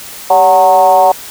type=tone with frequency modulation; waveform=sine; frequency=743 Hz; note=F#5; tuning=7 cents sharp; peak=-4 dBFS; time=0.3-1.12 s; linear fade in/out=5 ms; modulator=175 Hz; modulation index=1.1; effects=white hiss -29 dBFS RMS until 1.3 s